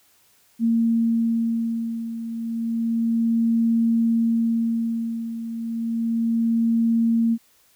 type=beating tone pair; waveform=sine; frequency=229.3 / 229.61 Hz; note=A#3 / A#3; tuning=-28 / -26 cents; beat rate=0.31 Hz; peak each=-20 / -25 dBFS; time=0.59-7.38 s; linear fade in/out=50 ms; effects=white hiss -59 dBFS RMS until 7.75 s